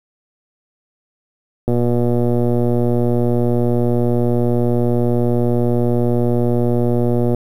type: click train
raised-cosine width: 2 ms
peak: -5 dBFS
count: 681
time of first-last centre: 1.68-7.347 s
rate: 120 Hz
effects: 7-bit